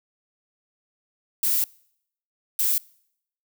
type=noise bursts at uneven times; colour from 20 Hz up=violet; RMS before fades=-22 dBFS; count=2; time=1.43-1.64 / 2.59-2.78 s; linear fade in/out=2 ms; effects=noise-tail reverb RT60 0.7 s tail -25 dB re dry